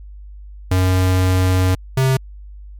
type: tone pair in turn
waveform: square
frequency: 92.5 / 132.07 Hz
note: F#2 / C3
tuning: 0 / +17 cents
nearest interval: tritone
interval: 617 cents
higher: second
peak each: -13 dBFS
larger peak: neither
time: 0.71-1.75 / 1.97-2.17 s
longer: first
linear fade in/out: 5 ms
effects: added 50 Hz sine -33 dBFS peak until 2.79 s + MP3 96 kbps